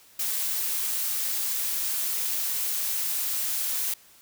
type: noise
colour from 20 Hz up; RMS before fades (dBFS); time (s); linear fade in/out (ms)
blue; -28; 0.19-3.94; 5
effects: white hiss -55 dBFS RMS until 4.21 s